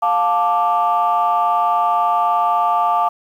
sine chord, D minor, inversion first, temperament just, 704.8 / 881 / 1174.7 Hz, F5 / A5 / D6, +16 / +2 / 0 cents, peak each -17 dBFS, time 0.02-3.09 s, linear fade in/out 10 ms, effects tanh soft clip ceiling -7 dBFS + 8-bit

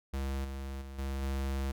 square tone with level steps, 67.7 Hz, C#2, 40 cents flat, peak -33 / -38 / -43 / -34 / -32 dBFS, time 0.13-1.72 s, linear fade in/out 10 ms, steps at 0.44 / 0.81 / 0.98 / 1.22 s, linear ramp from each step 10 ms, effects none

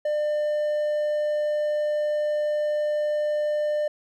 triangle tone, 599 Hz, D5, 34 cents sharp, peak -20 dBFS, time 0.05-3.88 s, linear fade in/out 5 ms, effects none

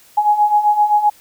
sine beating tone pair, 830.6 / 838.3 Hz, G#5 / G#5, 0 / +16 cents, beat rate 7.7 Hz, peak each -17 / -12 dBFS, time 0.17-1.1 s, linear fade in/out 10 ms, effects white hiss -48 dBFS RMS until 1.2 s

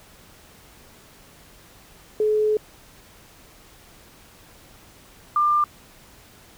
sine tone pair in turn, 427.5 / 1194.6 Hz, A4 / D6, -50 / +29 cents, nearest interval octave + tritone, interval 1779 cents, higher second, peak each -17 / -16 dBFS, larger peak second, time 2.2-2.57 / 5.36-5.64 s, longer first, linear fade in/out 2 ms, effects pink hiss -50 dBFS RMS until 6.57 s

